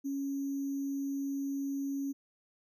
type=tone with sample-and-hold; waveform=sine; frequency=277.2 Hz; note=C#4; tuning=in tune; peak=-32 dBFS; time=0.04-2.13 s; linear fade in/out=20 ms; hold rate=6300 Hz; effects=none